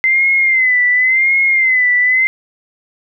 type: tone with vibrato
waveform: sine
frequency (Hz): 2063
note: C7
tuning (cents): -25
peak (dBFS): -9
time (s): 0.04-2.27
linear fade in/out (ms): 0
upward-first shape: sine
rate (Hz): 0.92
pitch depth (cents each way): 79
effects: none